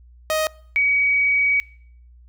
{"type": "tone pair in turn", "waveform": ["sawtooth", "sine"], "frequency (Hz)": [625, 2264], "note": ["D#5", "C#7"], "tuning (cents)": [8, 36], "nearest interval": "octave + minor seventh", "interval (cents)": 2228, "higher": "second", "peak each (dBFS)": -15, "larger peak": "neither", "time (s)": [[0.3, 0.47], [0.76, 1.6]], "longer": "second", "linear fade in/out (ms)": 0, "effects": ["noise-tail reverb RT60 0.6 s tail -24 dB re dry", "added 60 Hz sine -45 dBFS peak until 2.28 s"]}